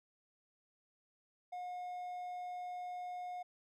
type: tone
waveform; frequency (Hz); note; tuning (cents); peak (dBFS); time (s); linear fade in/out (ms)
triangle; 720; F#5; -47; -39; 1.52-3.43; 10
effects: none